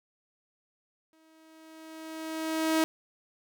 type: tone with exponential growth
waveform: sawtooth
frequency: 318.9 Hz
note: D#4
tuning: 43 cents sharp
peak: -18 dBFS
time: 1.13-2.84 s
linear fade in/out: 0 ms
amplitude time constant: 370 ms
effects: none